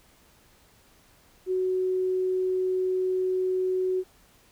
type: tone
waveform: sine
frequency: 371.3 Hz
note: F#4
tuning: 6 cents sharp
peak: -23 dBFS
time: 1.46-4.04 s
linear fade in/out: 50 ms
effects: pink hiss -59 dBFS RMS until 4.51 s